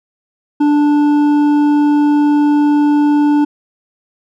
sine tone with hard clipping, 293.7 Hz, D4, in tune, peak -10 dBFS, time 0.6-3.45 s, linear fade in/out 10 ms, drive 7 dB, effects none

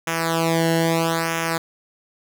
sawtooth tone with flanger, 164.81 Hz, E3, in tune, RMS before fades -21 dBFS, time 0.07-1.58 s, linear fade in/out 5 ms, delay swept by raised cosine 0.23 to 0.83 ms, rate 0.77 Hz, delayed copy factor -0.9, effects none

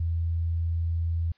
sine tone, 83.4 Hz, E2, 21 cents sharp, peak -24 dBFS, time 0-1.32 s, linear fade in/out 5 ms, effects white hiss -67 dBFS RMS until 1.37 s + resampled to 11025 Hz

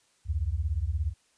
sine beating tone pair, 68.5 / 85.5 Hz, C#2 / F2, -20 / -36 cents, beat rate 17 Hz, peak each -29 dBFS, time 0.25-1.14 s, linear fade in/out 50 ms, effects white hiss -67 dBFS RMS until 1.37 s + resampled to 22050 Hz

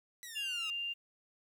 10% pulse exponential sweep, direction down, 1984 to 1244.5 Hz, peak -36 dBFS, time 0.23-0.7 s, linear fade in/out 0 ms
sine tone, 2794 Hz, F7, in tune, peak -35 dBFS, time 0.35-0.94 s, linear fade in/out 20 ms
effects 11-bit

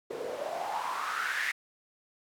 white noise with band-pass filter sweep, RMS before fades -34 dBFS, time 0.1-1.52 s, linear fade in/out 10 ms, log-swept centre 410 to 2000 Hz, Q 5.8, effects none

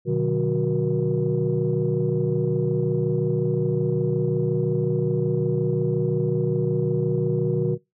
sine tone cluster, 125 / 150.5 / 184.3 / 368 / 474.3 Hz, B2 / D3 / F#3 / F#4 / A#4, +21 / +43 / -7 / -9 / +30 cents, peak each -26 / -24 / -28 / -24 / -27 dBFS, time 0.05-7.78 s, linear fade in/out 50 ms, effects noise-tail reverb RT60 0.2 s tail -23 dB re dry + tanh soft clip ceiling -11 dBFS

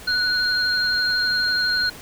sine tone pair together, 1480 / 4204 Hz, F#6 / C8, 0 / +7 cents, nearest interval octave + tritone, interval 1807 cents, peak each -21 dBFS, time 0.07-1.9 s, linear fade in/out 10 ms, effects pink hiss -40 dBFS RMS until 2.01 s

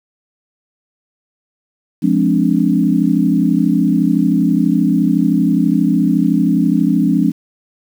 sine chord, D half-diminished seventh, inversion first, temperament equal with one note detuned, 174.61 / 208.6 / 261.6 / 293.7 Hz, F3 / Ab3 / C4 / D4, 0 / +8 / 0 / 0 cents, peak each -16 dBFS, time 2.02-7.32 s, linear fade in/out 20 ms, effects 7-bit

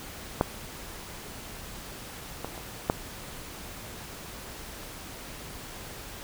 clicks, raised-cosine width 1 ms, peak -7 / -18 / -25 / -8 dBFS, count 4, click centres 0.411 / 2.446 / 2.578 / 2.899 s, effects pink hiss -42 dBFS RMS until 6.23 s

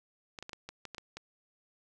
clicks, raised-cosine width 0.2 ms, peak -25 dBFS, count 9, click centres 0.388 / 0.426 / 0.494 / 0.532 / 0.69 / 0.853 / 0.947 / 0.982 / 1.17 s, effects none

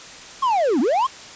triangle linear two-way sweep, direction down then up, 1108.7 to 220 to 1108.7 Hz, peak -14 dBFS, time 0.42-1.07 s, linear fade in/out 10 ms, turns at 0.8 s, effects white hiss -39 dBFS RMS until 1.35 s + resampled to 16000 Hz

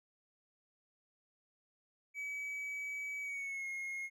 triangle tone with pitch glide, 2281 to 2153 Hz, C#7 to C7, +49 to +49 cents, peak -37 dBFS, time 2.14-4.1 s, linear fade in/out 50 ms, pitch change -100 cents, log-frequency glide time 3.21-3.67 s, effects none

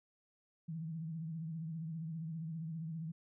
sine tone with vibrato, 161.7 Hz, E3, 33 cents flat, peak -39 dBFS, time 0.68-3.12 s, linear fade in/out 10 ms, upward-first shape triangle, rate 15 Hz, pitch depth 91 cents each way, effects none

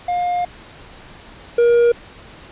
triangle tone pair in turn, 710 / 473.9 Hz, F5 / A#4, +28 / +28 cents, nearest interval perfect fifth, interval 700 cents, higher first, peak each -15 / -8 dBFS, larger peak second, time 0.08-0.45 / 1.58-1.92 s, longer first, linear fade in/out 5 ms, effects pink hiss -41 dBFS RMS until 2.51 s + resampled to 8000 Hz

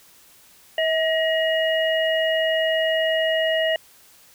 sine tone cluster, 642 / 1895 / 2884 Hz, E5 / A#6 / F#7, -46 / +28 / -45 cents, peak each -20 / -25 / -26 dBFS, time 0.78-3.76 s, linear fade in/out 2 ms, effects white hiss -52 dBFS RMS until 4.34 s

